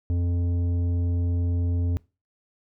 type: tone with tanh clipping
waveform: sine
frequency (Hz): 87.1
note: F2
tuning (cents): -4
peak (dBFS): -23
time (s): 0.1-1.97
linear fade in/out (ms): 0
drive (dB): 10
effects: noise-tail reverb RT60 0.3 s tail -23 dB re dry